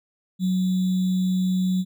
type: tone with sample-and-hold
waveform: sine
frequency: 185 Hz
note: F#3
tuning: in tune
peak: -19 dBFS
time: 0.39-1.85 s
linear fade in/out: 50 ms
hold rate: 3675 Hz
effects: none